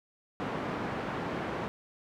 pink band-pass noise, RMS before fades -35 dBFS, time 0.4-1.68 s, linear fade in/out 0 ms, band 150 to 1600 Hz, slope 12 dB/octave, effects none

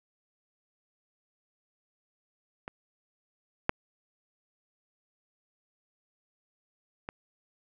clicks, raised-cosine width 0.5 ms, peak -23 / -8 / -21 dBFS, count 3, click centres 2.679 / 3.694 / 7.089 s, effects none

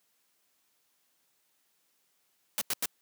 white noise bursts, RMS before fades -30 dBFS, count 3, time 2.58-2.857 s, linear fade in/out 0 ms, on 33 ms, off 89 ms, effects white hiss -73 dBFS RMS until 3.01 s + high-pass 150 Hz 12 dB/octave

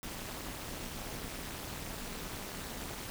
pink noise with amplitude modulation, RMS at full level -38 dBFS, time 0.03-3.1 s, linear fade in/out 0 ms, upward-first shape sine, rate 218 Hz, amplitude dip 95%, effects none

